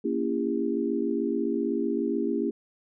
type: chord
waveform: sine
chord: A# diminished seventh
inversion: none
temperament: just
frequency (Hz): 233.1 / 279.7 / 335.6 / 402.8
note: A#3 / C#4 / E4 / G4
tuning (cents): 0 / +16 / +31 / +47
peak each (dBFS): -30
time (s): 0.04-2.51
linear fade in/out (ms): 10
effects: none